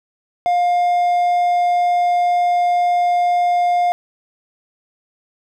triangle tone with hard clipping, 707 Hz, F5, 21 cents sharp, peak -14 dBFS, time 0.46-3.92 s, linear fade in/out 0 ms, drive 6 dB, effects none

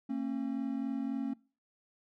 triangle tone pair together, 227.1 / 270.8 Hz, A#3 / C#4, -45 / -40 cents, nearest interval minor third, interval 305 cents, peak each -34 / -32 dBFS, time 0.09-1.34 s, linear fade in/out 10 ms, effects noise-tail reverb RT60 0.4 s tail -24 dB re dry

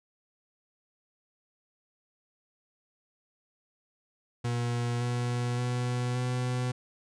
40% pulse tone with pitch steps, 120 / 121.68 / 123.37 / 125.1 Hz, B2 / B2 / B2 / B2, -49 / -25 / -1 / +23 cents, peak -27 dBFS, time 4.44-6.72 s, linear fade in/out 10 ms, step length 570 ms, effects resampled to 22050 Hz

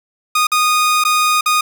sawtooth tone with dropouts, 1235 Hz, D#6, 13 cents flat, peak -8 dBFS, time 0.35-1.61 s, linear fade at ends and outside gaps 5 ms, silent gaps 0.47-0.517 / 1.039-1.049 / 1.41-1.459 s, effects none

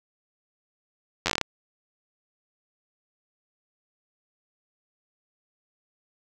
slowing click train, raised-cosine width 0.2 ms, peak -6 dBFS, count 9, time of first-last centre 1.26-1.413 s, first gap 10 ms, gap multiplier 1.18, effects none

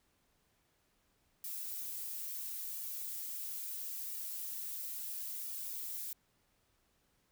violet noise with flanger, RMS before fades -42 dBFS, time 1.44-6.13 s, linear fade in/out 2 ms, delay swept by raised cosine 1.9 to 6.1 ms, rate 0.74 Hz, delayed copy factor -0.75, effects pink hiss -75 dBFS RMS until 7.31 s

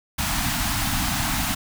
pink band-stop noise, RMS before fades -24 dBFS, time 0.18-1.55 s, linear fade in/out 10 ms, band 310 to 660 Hz, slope 96 dB/octave, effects none

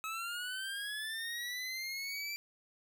25% pulse linear sweep, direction up, 1283 to 2349 Hz, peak -34 dBFS, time 0.04-2.36 s, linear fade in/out 0 ms, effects none

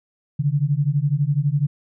sine beating tone pair, 138.4 / 150.4 Hz, C#3 / D3, -2 / +42 cents, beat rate 12 Hz, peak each -20 dBFS, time 0.39-1.67 s, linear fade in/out 10 ms, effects none

